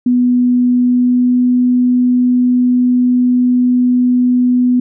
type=tone with pitch glide; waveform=sine; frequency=246.9 to 248.3 Hz; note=B3 to B3; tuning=0 to +9 cents; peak=-8 dBFS; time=0.06-4.8 s; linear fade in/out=5 ms; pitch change=+9 cents; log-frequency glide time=0.79-1.43 s; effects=none